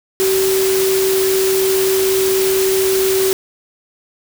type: tone in noise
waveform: sine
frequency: 382.4 Hz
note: G4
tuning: 43 cents flat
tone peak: -13 dBFS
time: 0.2-3.33 s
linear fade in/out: 0 ms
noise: white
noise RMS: -21 dBFS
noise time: 0.2-3.33 s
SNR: +5 dB
effects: none